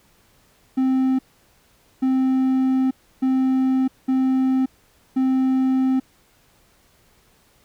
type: tone bursts at uneven times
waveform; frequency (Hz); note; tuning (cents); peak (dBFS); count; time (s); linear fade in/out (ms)
triangle; 261.6; C4; 0; -14; 5; 0.77-1.19 / 2.02-2.91 / 3.22-3.88 / 4.08-4.66 / 5.16-6; 10
effects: pink hiss -58 dBFS RMS until 7.64 s